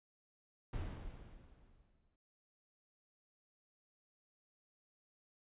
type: noise with exponential decay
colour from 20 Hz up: brown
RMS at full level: -39 dBFS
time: 0.73-2.16 s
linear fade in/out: 5 ms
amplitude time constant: 310 ms
effects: resampled to 8000 Hz